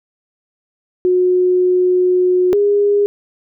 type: tone pair in turn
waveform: sine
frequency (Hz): 363.7 / 408.2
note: F#4 / G#4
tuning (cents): -30 / -30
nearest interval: major second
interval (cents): 200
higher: second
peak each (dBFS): -10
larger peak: neither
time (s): 1.05-2.53 / 2.53-3.06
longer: first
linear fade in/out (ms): 0
effects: none